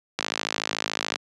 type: click train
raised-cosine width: 0.2 ms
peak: -6 dBFS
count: 53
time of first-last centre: 0.19-1.158 s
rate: 53.7 Hz
effects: high-pass 200 Hz 12 dB/octave + resampled to 22050 Hz